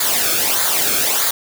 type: noise with flanger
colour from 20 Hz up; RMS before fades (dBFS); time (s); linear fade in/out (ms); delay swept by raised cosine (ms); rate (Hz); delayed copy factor
white; -17; 0-1.31; 5; 0.35 to 1.05; 1.6; -0.65
effects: none